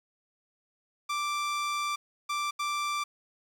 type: tone bursts at uneven times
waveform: sawtooth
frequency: 1174.7 Hz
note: D6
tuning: in tune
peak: -25 dBFS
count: 3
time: 1.09-1.96 / 2.29-2.51 / 2.59-3.04 s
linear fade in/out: 10 ms
effects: low-pass 8000 Hz 12 dB/octave + 9-bit